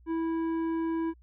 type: tone with tanh clipping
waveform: triangle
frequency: 327.8 Hz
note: E4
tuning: 10 cents flat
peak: -29 dBFS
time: 0.06-1.14 s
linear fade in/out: 50 ms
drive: 14 dB
effects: added 60 Hz sine -54 dBFS peak until 1.22 s